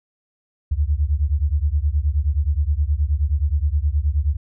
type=beating tone pair; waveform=sine; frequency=69.3 / 78.8 Hz; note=C#2 / D#2; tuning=0 / +23 cents; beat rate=9.5 Hz; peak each=-19 / -20 dBFS; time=0.71-4.37 s; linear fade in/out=10 ms; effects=none